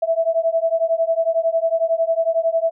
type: beating tone pair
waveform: sine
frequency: 653 / 664 Hz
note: E5 / E5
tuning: -17 / +12 cents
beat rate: 11 Hz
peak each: -19 dBFS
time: 0.02-2.71 s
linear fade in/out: 10 ms
effects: none